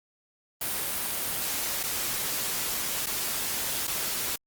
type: noise with dropouts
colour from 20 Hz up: white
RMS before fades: -30 dBFS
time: 0.61-4.36 s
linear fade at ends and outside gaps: 5 ms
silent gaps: 1.831-1.835 / 3.06-3.067 / 3.871-3.877 s
effects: Opus 32 kbps